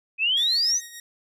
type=exponential sweep; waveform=sine; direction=up; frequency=2489 to 6350 Hz; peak=-19 dBFS; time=0.18-0.81 s; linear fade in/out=50 ms
type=tone with tremolo; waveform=10% pulse; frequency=1880 Hz; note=A#6; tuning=14 cents sharp; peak=-28 dBFS; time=0.37-1 s; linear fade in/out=2 ms; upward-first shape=sine; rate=7 Hz; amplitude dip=50%
effects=none